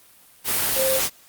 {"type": "tone in noise", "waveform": "sine", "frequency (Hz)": 528, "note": "C5", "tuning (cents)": 16, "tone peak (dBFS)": -20, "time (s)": [0.75, 1.01], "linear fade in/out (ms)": 50, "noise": "white", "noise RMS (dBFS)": -22, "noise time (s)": [0.44, 1.1], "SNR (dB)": -1, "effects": ["white hiss -52 dBFS RMS until 1.28 s", "Opus 32 kbps"]}